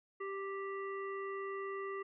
harmonic tone, 392 Hz, G4, in tune, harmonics 1 / 3 / 5 / 7, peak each -40 / -44 / -48 / -60 dBFS, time 0.2-2.03 s, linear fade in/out 10 ms, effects none

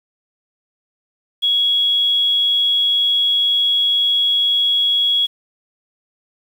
sine tone, 3334 Hz, G#7, 6 cents sharp, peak -13 dBFS, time 1.42-5.27 s, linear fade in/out 20 ms, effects 7-bit

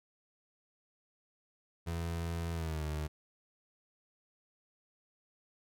30% pulse tone with pitch glide, 84 to 76.14 Hz, E2 to D#2, +33 to -37 cents, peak -32 dBFS, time 1.86-3.08 s, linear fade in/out 20 ms, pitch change -170 cents, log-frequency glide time 2.53-2.84 s, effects none

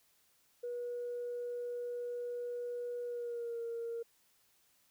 sine tone with pitch glide, 484.1 to 464.9 Hz, B4 to A#4, -35 to -5 cents, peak -36 dBFS, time 0.63-4.03 s, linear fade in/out 10 ms, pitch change -70 cents, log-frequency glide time 3.04-3.61 s, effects tanh soft clip ceiling -33 dBFS + white hiss -71 dBFS RMS until 4.9 s

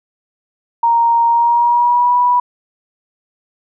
sine tone with pitch glide, 932.3 to 979.2 Hz, A#5 to B5, 0 to -15 cents, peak -9 dBFS, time 0.83-2.4 s, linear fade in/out 5 ms, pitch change +85 cents, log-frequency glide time 1.28-2.17 s, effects none

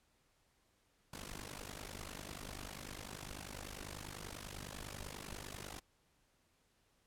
pink noise with amplitude modulation, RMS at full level -44 dBFS, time 1.13-5.8 s, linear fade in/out 5 ms, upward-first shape sine, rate 50.1 Hz, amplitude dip 90%, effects pink hiss -75 dBFS RMS until 7.06 s + low-pass 12000 Hz 12 dB/octave

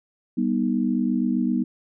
sine chord, G augmented, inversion none, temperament equal with one note detuned, 196 / 244 / 311.1 Hz, G3 / B3 / D#4, 0 / -21 / 0 cents, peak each -25 / -22 / -27 dBFS, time 0.37-1.64 s, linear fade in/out 10 ms, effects none

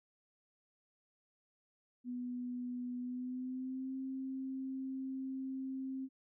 sine tone with pitch glide, 246.9 to 264.6 Hz, B3 to C4, 0 to +20 cents, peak -38 dBFS, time 2.04-6.09 s, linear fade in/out 50 ms, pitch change +120 cents, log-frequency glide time 2.98-3.96 s, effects none

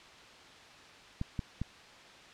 clicks, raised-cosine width 5 ms, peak -21 dBFS, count 3, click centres 1.214 / 1.392 / 1.616 s, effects white hiss -53 dBFS RMS until 2.33 s + low-pass 4000 Hz 12 dB/octave

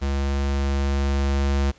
square tone with level ramp, 69.3 Hz, C#2, in tune, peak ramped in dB -22 to -19 dBFS, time 0.01-1.72 s, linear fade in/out 20 ms, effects pink hiss -54 dBFS RMS until 1.78 s + resampled to 16000 Hz

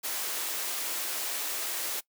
white high-pass noise, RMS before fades -33 dBFS, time 0.03-2.01 s, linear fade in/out 20 ms, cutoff 300 Hz, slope 24 dB/octave, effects noise-tail reverb RT60 0.1 s tail -21 dB re dry

